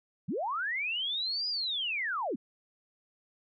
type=linear two-way sweep; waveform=sine; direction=up then down; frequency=127.3 to 4978 to 184.7 Hz; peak=-30 dBFS; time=0.28-2.36 s; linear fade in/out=10 ms; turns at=1.48 s; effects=none